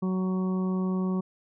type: harmonic tone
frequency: 186.2 Hz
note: F#3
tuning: 11 cents sharp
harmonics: 1 / 2 / 3 / 4 / 5 / 6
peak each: -25 / -34 / -44 / -48 / -45 / -42 dBFS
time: 0.02-1.21 s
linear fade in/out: 10 ms
effects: none